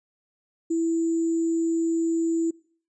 sine tone with sample-and-hold, 330 Hz, E4, 2 cents sharp, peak -21 dBFS, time 0.7-2.51 s, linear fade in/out 10 ms, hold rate 7350 Hz, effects noise-tail reverb RT60 0.5 s tail -23 dB re dry + resampled to 22050 Hz

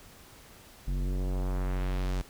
square tone with low-pass filter sweep, 46.25 Hz, F#1, in tune, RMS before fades -30 dBFS, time 0.87-2.22 s, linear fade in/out 10 ms, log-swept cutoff 190 to 8100 Hz, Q 0.97, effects pink hiss -53 dBFS RMS until 2.29 s

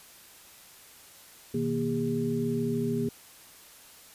sine tone cluster, 123.7 / 157.2 / 236.1 / 403.9 Hz, B2 / D#3 / A#3 / G#4, +3 / +18 / +22 / -48 cents, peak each -35 / -34 / -29 / -31 dBFS, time 1.54-3.09 s, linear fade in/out 5 ms, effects white hiss -52 dBFS RMS until 4.14 s + resampled to 32000 Hz

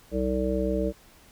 harmonic tone, 64.1 Hz, C2, 35 cents flat, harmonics 1 / 3 / 5 / 7 / 9, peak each -30 / -30 / -30 / -30 / -30 dBFS, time 0.11-0.93 s, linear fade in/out 50 ms, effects pink hiss -55 dBFS RMS until 1.31 s

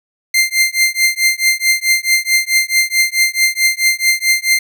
sawtooth tone with tremolo, 2093 Hz, C7, in tune, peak -4 dBFS, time 0.34-4.59 s, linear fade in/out 5 ms, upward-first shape triangle, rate 4.6 Hz, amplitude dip 100%, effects none

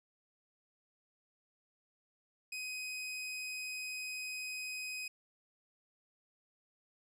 sawtooth tone, 2512 Hz, D#7, 16 cents sharp, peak -36 dBFS, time 2.52-5.08 s, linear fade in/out 5 ms, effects low-pass 12000 Hz 12 dB/octave

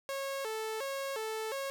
sawtooth tone with vibrato, 490 Hz, B4, 14 cents flat, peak -31 dBFS, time 0.09-1.7 s, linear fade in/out 0 ms, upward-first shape square, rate 1.4 Hz, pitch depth 190 cents each way, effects none

